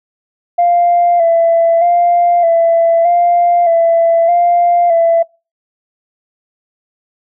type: tone with vibrato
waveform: sine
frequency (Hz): 683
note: F5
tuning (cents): -39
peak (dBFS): -6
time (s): 0.58-5.23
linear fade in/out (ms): 10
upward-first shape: square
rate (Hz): 0.81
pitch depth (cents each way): 36
effects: noise-tail reverb RT60 0.3 s tail -26 dB re dry + tanh soft clip ceiling -3 dBFS